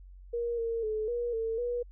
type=tone with pitch steps; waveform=sine; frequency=472.4 / 459.4 / 432.3 / 478.6 / 450.6 / 483.9 Hz; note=A#4 / A#4 / A4 / A#4 / A4 / B4; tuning=+23 / -25 / -31 / +46 / +41 / -35 cents; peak=-29 dBFS; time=0.33-1.83 s; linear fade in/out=10 ms; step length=250 ms; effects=added 46 Hz sine -47 dBFS peak until 1.91 s